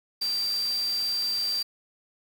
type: tone in noise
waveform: sine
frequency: 4699 Hz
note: D8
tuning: in tune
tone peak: -25 dBFS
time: 0.21-1.63 s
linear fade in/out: 10 ms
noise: white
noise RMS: -40 dBFS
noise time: 0.21-1.63 s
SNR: +12 dB
effects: none